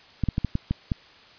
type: clicks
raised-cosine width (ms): 5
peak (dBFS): -11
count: 7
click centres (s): 0.237 / 0.287 / 0.381 / 0.447 / 0.554 / 0.71 / 0.918
effects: white hiss -51 dBFS RMS until 1.38 s + resampled to 11025 Hz